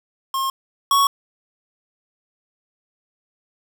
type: tone pair in turn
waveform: square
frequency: 1072 / 1112.4 Hz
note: C6 / C#6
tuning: +42 / +6 cents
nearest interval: minor second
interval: 64 cents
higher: second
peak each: -21 / -14 dBFS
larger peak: second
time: 0.34-0.5 / 0.91-1.07 s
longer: neither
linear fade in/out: 2 ms
effects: 7-bit